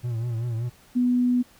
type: tone with vibrato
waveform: triangle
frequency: 117.1 Hz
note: A#2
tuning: 8 cents sharp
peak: -23 dBFS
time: 0.03-0.7 s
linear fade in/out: 20 ms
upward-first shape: triangle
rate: 5.2 Hz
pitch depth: 98 cents each way
type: tone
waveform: sine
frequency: 246.9 Hz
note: B3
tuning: in tune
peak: -18 dBFS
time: 0.95-1.43 s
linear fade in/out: 20 ms
effects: pink hiss -55 dBFS RMS until 1.59 s